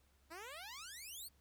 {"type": "exponential sweep", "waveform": "10% pulse", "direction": "up", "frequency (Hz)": [310, 4645], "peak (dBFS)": -40, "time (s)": [0.3, 1.29], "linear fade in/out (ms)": 20, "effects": ["added 68 Hz sine -70 dBFS peak until 1.4 s", "pink hiss -75 dBFS RMS until 1.4 s"]}